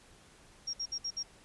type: tone bursts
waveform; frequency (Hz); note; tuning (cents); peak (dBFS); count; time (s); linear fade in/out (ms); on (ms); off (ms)
sine; 5588; F8; 0; -33; 5; 0.67-1.231; 10; 65; 59
effects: pink hiss -59 dBFS RMS until 1.44 s + resampled to 24000 Hz